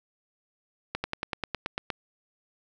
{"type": "slowing click train", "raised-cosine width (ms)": 0.3, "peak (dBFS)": -13, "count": 10, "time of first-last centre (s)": [0.95, 1.902], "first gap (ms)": 90, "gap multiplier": 1.04, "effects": []}